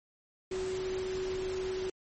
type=tone in noise; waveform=sine; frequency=374.4 Hz; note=F#4; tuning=20 cents sharp; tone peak=-32 dBFS; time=0.51-1.9 s; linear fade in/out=5 ms; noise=pink; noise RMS=-43 dBFS; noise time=0.51-1.9 s; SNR=+8 dB; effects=MP3 32 kbps